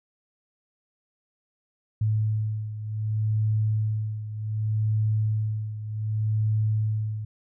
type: beating tone pair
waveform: sine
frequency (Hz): 107.9 / 108.56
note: A2 / A2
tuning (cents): -33 / -23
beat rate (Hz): 0.66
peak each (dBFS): -24 / -29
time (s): 2.01-7.25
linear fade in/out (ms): 5
effects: none